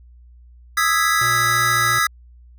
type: chord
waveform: square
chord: E major seventh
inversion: third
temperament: equal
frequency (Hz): 1244.5 / 1318.5 / 1661.2 / 1975.5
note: D#6 / E6 / G#6 / B6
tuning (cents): 0 / 0 / 0 / 0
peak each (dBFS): -22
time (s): 0.77-2.07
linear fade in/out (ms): 5
type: tone with vibrato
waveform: square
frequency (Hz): 119.2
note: A#2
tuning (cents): +39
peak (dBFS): -28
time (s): 1.21-1.99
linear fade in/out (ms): 5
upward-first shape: sine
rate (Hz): 2.8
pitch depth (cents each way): 13
effects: added 60 Hz sine -43 dBFS peak until 2.58 s